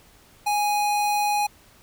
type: tone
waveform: square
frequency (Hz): 829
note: G#5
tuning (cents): -3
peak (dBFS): -21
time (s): 0.46-1.47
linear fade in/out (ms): 10
effects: pink hiss -54 dBFS RMS until 1.82 s